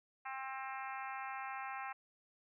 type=harmonic tone; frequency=265.5 Hz; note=C4; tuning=25 cents sharp; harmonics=3 / 4 / 5 / 6 / 7 / 8 / 9 / 10; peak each=-45 / -47 / -49 / -51 / -52 / -53 / -54 / -55 dBFS; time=0.25-1.93 s; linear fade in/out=10 ms; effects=none